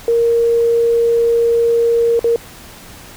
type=tone with dropouts; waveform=sine; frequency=466.2 Hz; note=A#4; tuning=in tune; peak=-10 dBFS; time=0.08-2.36 s; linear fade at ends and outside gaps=1 ms; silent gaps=2.193-2.243 s; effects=pink hiss -37 dBFS RMS until 3.16 s